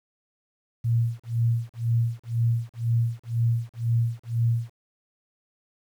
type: tone with tremolo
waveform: sine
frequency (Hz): 116.54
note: A#2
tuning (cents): 0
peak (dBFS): -18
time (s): 0.84-4.74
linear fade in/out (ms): 10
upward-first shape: sine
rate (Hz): 2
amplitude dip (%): 100
effects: 9-bit